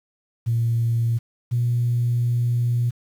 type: tone pair in turn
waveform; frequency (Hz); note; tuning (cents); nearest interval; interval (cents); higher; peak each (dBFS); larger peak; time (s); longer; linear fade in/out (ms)
sine; 116.2 / 120.09; A#2 / B2; -5 / -48; minor second; 57; second; -17; neither; 0.46-1.19 / 1.51-2.91; second; 20
effects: tanh soft clip ceiling -13 dBFS + 8-bit